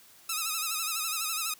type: tone with vibrato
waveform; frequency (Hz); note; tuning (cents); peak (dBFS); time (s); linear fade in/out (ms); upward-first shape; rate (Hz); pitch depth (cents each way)
5% pulse; 1286; E6; -43; -18; 0.29-1.54; 5; sine; 12; 76
effects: white hiss -56 dBFS RMS until 1.59 s + high-pass 60 Hz 12 dB/octave